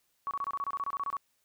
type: tone bursts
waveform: sine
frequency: 1123 Hz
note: C#6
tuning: 22 cents sharp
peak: -30 dBFS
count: 14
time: 0.27-1.168 s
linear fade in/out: 0 ms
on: 40 ms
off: 26 ms
effects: white hiss -74 dBFS RMS until 1.44 s